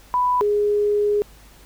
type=tone pair in turn; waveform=sine; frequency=992 / 414.1 Hz; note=B5 / G#4; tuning=+7 / -5 cents; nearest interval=octave + minor third; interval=1512 cents; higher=first; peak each=-16 dBFS; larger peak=neither; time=0.14-0.41 / 0.41-1.22 s; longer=second; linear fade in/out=0 ms; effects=added 50 Hz sine -47 dBFS peak until 1.65 s + pink hiss -50 dBFS RMS until 1.65 s